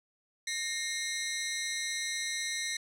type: ring-modulated tone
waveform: 15% pulse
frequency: 1986 Hz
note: B6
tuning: 9 cents sharp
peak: -23 dBFS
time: 0.47-2.77 s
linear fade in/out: 5 ms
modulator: 142 Hz
effects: low-pass 11000 Hz 12 dB/octave